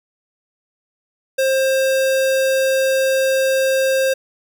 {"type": "tone", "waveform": "square", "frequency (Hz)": 531, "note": "C5", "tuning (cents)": 25, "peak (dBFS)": -15, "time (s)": [1.38, 4.14], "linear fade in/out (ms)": 10, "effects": []}